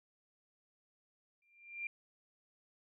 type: tone with exponential growth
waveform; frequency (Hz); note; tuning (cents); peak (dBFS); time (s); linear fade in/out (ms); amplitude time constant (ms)
sine; 2381; D7; +23; -35; 1.42-1.87; 2; 96
effects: none